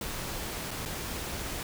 pink noise with dropouts, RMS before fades -36 dBFS, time 0.01-1.63 s, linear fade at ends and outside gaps 2 ms, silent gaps 0.708-0.712 / 0.853-0.858 s, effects none

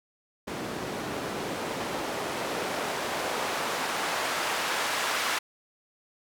white noise with band-pass filter sweep, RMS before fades -31 dBFS, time 0.47-5.39 s, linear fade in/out 10 ms, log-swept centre 260 to 1200 Hz, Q 0.72, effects none

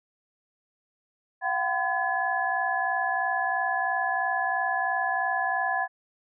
sine tone cluster, 698 / 761 / 1014 / 1703 Hz, F5 / F#5 / B5 / G#6, -1 / +48 / +45 / +43 cents, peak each -32 / -28 / -32 / -28 dBFS, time 1.41-5.88 s, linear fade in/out 50 ms, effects none

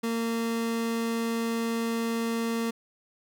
30% pulse tone, 229.4 Hz, A#3, 28 cents flat, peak -24 dBFS, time 0.03-2.71 s, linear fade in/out 10 ms, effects none

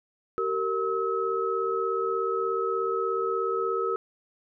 sine tone cluster, 384.4 / 461.1 / 1287 Hz, G4 / A#4 / E6, -34 / -19 / -42 cents, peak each -29 dBFS, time 0.38-3.96 s, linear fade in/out 0 ms, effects none

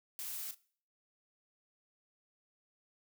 blue noise with echo, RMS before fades -42 dBFS, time 0.19-0.51 s, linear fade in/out 0 ms, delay 35 ms, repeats 1, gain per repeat -11 dB, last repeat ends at 0.545 s, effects noise-tail reverb RT60 0.5 s tail -21 dB re dry

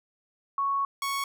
sine / sawtooth tone pair in turn, 1108.7 / 1108.7 Hz, C#6 / C#6, 0 / 0 cents, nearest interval unison, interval 0 cents, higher neither, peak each -24 dBFS, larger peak neither, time 0.58-0.85 / 1.02-1.24 s, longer first, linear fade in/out 2 ms, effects none

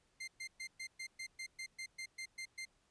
sawtooth tone bursts, 2093 Hz, C7, in tune, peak -39 dBFS, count 13, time 0.2-2.654 s, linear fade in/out 10 ms, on 78 ms, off 120 ms, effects pink hiss -75 dBFS RMS until 2.9 s + resampled to 22050 Hz

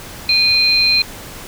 sine tone pair together, 2458 / 4134 Hz, D#7 / C8, -22 / -22 cents, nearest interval major sixth, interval 900 cents, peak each -15 / -12 dBFS, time 0.29-1.02 s, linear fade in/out 2 ms, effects pink hiss -33 dBFS RMS until 1.47 s

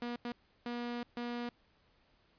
sawtooth tone bursts at uneven times, 240 Hz, B3, 49 cents flat, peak -33 dBFS, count 4, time 0.02-0.16 / 0.25-0.32 / 0.66-1.03 / 1.17-1.49 s, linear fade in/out 2 ms, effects pink hiss -70 dBFS RMS until 2.38 s + resampled to 11025 Hz

